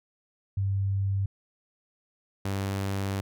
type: tone pair in turn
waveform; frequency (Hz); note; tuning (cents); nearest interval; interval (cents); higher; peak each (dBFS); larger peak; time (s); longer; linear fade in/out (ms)
sine / sawtooth; 98 / 98; G2 / G2; 0 / 0; unison; 0; neither; -24; neither; 0.57-1.26 / 2.45-3.21; second; 5
effects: none